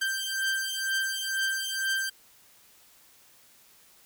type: beating tone pair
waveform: sawtooth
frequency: 1568 / 1570.1 Hz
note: G6 / G6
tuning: 0 / +2 cents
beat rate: 2.1 Hz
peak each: -27 dBFS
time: 0.01-2.1 s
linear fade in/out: 10 ms
effects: white hiss -58 dBFS RMS until 4.05 s